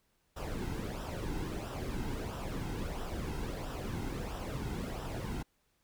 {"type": "noise with flanger", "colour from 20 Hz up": "brown", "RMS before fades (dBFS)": -38, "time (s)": [0.36, 5.43], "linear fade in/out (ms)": 10, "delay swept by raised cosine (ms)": [0.45, 1.75], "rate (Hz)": 1.5, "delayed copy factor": -0.6, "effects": ["pink hiss -75 dBFS RMS until 5.83 s"]}